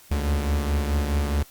45% pulse beating tone pair, 71.9 / 76.6 Hz, D2 / D#2, -36 / -27 cents, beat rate 4.7 Hz, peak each -22 / -29 dBFS, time 0.11-1.43 s, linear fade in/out 5 ms, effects white hiss -51 dBFS RMS until 1.5 s + Opus 48 kbps

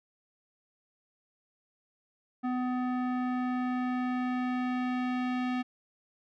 square tone with low-pass filter sweep, 251 Hz, B3, 28 cents sharp, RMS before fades -31 dBFS, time 2.43-5.63 s, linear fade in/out 20 ms, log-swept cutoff 1300 to 2700 Hz, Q 1.2, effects none

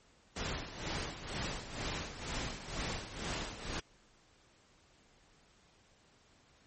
pink noise with tremolo, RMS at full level -37 dBFS, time 0.36-3.8 s, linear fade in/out 5 ms, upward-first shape sine, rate 2.1 Hz, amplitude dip 70%, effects pink hiss -66 dBFS RMS until 6.66 s + MP3 32 kbps

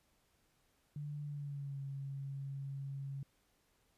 sine tone with pitch glide, 146.83 to 137.79 Hz, D3 to C#3, 0 to -10 cents, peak -40 dBFS, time 0.96-3.23 s, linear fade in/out 2 ms, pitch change -110 cents, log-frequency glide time 1.23-1.81 s, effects pink hiss -75 dBFS RMS until 3.97 s + resampled to 32000 Hz

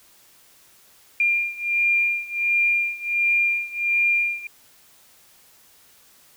sine beating tone pair, 2398 / 2399.4 Hz, D7 / D7, +36 / +37 cents, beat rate 1.4 Hz, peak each -21 / -23 dBFS, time 1.2-4.47 s, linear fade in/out 2 ms, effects white hiss -54 dBFS RMS until 6.36 s

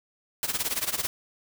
white noise with tremolo, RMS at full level -26 dBFS, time 0.43-1.07 s, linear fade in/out 0 ms, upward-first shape sine, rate 18 Hz, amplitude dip 85%, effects none

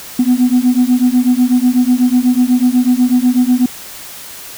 sine beating tone pair, 245.1 / 253.2 Hz, B3 / B3, -13 / +43 cents, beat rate 8.1 Hz, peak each -10 dBFS, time 0.19-3.66 s, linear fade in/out 5 ms, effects tanh soft clip ceiling -4 dBFS + white hiss -31 dBFS RMS until 4.57 s

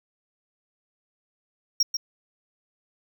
triangle tone with echo, 5588 Hz, F8, in tune, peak -16 dBFS, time 1.8-1.83 s, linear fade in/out 5 ms, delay 140 ms, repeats 1, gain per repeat -7 dB, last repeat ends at 1.97 s, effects none

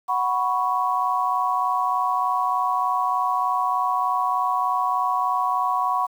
sine chord, F# suspended fourth, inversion none, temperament just, 740 / 986.7 / 1110 Hz, F#5 / B5 / C#6, 0 / -2 / +2 cents, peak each -25 / -24 / -23 dBFS, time 0.08-6.07 s, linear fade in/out 20 ms, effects 8-bit

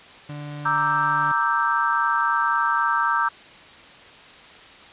35% pulse tone, 146.83 Hz, D3, in tune, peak -30 dBFS, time 0.29-1.32 s, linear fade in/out 5 ms
sine chord, E half-diminished seventh, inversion second, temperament equal, 932.3 / 1174.7 / 1318.5 / 1568 Hz, Bb5 / D6 / E6 / G6, 0 / 0 / 0 / 0 cents, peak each -24 dBFS, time 0.65-3.29 s, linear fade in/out 10 ms
effects white hiss -45 dBFS RMS until 4.92 s + resampled to 8000 Hz

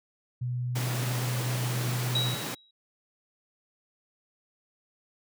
sine tone, 123.47 Hz, B2, in tune, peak -28 dBFS, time 0.41-2.35 s, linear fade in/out 10 ms
pink high-pass noise, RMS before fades -35 dBFS, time 0.75-2.55 s, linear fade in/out 10 ms, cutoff 110 Hz, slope 96 dB/octave
sine tone with exponential decay, 3853 Hz, B7, 44 cents flat, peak -23 dBFS, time 2.15-2.71 s, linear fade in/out 5 ms, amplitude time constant 120 ms
effects none

